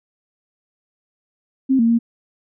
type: tone with pitch steps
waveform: sine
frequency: 265.1 / 230 / 232.5 Hz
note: C4 / A#3 / A#3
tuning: +23 / -23 / -4 cents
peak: -12 dBFS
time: 1.69-1.99 s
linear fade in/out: 20 ms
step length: 100 ms
effects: none